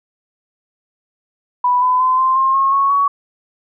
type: tone with pitch steps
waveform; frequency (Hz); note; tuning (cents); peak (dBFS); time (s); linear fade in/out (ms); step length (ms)
sine; 987.8 / 1006.2 / 1025 / 1044.1 / 1063.6 / 1083.4 / 1103.7 / 1124.2; B5 / B5 / C6 / C6 / C6 / C#6 / C#6 / C#6; 0 / +32 / -36 / -4 / +28 / -40 / -8 / +24; -11; 1.64-3.08; 5; 180
effects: none